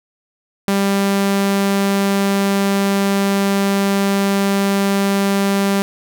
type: tone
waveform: sawtooth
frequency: 197.8 Hz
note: G3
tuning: 16 cents sharp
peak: -10 dBFS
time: 0.68-5.82 s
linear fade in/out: 0 ms
effects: none